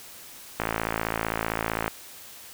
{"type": "click train", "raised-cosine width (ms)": 0.5, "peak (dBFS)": -10, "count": 72, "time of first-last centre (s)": [0.6, 1.879], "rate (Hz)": 55.5, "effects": ["white hiss -45 dBFS RMS until 2.53 s"]}